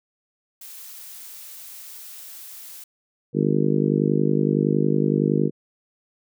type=noise; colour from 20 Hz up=blue; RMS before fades=-40 dBFS; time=0.61-2.84 s; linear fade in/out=5 ms
type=harmonic tone; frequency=50.8 Hz; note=G#1; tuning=38 cents flat; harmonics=3 / 4 / 5 / 6 / 7 / 8 / 9; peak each=-23 / -24 / -25 / -26 / -26 / -27 / -28 dBFS; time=3.33-5.51 s; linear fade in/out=50 ms
effects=none